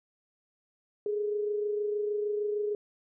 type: tone pair together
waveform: sine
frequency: 415.8 / 442.3 Hz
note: G#4 / A4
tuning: +2 / +9 cents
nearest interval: minor second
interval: 107 cents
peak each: -28 / -40 dBFS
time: 1.06-2.75 s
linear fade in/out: 2 ms
effects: none